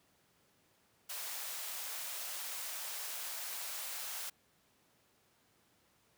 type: high-pass noise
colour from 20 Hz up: white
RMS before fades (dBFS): -42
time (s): 1.09-4.3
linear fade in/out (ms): 10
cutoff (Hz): 550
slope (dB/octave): 24
effects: pink hiss -71 dBFS RMS until 6.17 s + high-pass 100 Hz 12 dB/octave